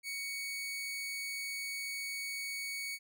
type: tone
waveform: sawtooth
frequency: 2233 Hz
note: C#7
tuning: 12 cents sharp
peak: -34 dBFS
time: 0.03-2.99 s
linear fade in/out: 50 ms
effects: none